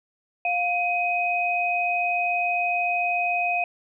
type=tone pair together; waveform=sine; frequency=706 / 2513 Hz; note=F5 / D#7; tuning=+19 / +17 cents; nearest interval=octave + minor seventh; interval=2198 cents; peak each=-24 dBFS; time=0.45-3.64 s; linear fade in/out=2 ms; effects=none